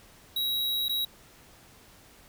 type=tone with dropouts; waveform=square; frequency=3855 Hz; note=B7; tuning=43 cents flat; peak=-27 dBFS; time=0.36-1.05 s; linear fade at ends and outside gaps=5 ms; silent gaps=0.884-0.893 s; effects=pink hiss -55 dBFS RMS until 2.28 s